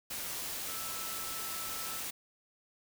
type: tone in noise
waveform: sine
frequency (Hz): 1318.5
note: E6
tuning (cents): 0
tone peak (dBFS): -46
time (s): 0.68-2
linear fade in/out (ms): 10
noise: white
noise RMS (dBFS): -39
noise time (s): 0.1-2.11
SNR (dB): -10
effects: none